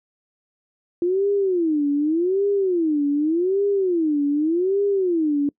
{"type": "tone with vibrato", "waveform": "sine", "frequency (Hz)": 340, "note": "F4", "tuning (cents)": -46, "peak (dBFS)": -17, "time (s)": [1.02, 5.49], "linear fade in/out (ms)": 2, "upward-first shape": "sine", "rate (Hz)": 0.85, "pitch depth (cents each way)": 300, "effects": ["noise-tail reverb RT60 0.1 s tail -25 dB re dry"]}